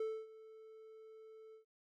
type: tone with ADSR envelope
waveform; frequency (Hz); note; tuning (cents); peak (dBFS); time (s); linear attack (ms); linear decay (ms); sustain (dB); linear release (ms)
triangle; 440; A4; 0; -33; 0-1.65; 4; 260; -19; 110
effects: none